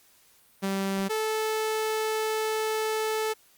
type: tone pair in turn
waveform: sawtooth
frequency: 194.6 / 436.4 Hz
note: G3 / A4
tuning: -12 / -14 cents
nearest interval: octave + major second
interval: 1398 cents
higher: second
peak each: -22 dBFS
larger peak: neither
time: 0.62-1.09 / 1.09-3.34 s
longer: second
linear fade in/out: 20 ms
effects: white hiss -60 dBFS RMS until 3.57 s + Opus 48 kbps